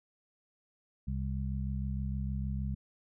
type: harmonic tone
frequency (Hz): 66.5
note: C2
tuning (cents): +29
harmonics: 1 / 2 / 3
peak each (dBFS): -34 / -37 / -39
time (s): 1.07-2.75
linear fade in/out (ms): 10
effects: none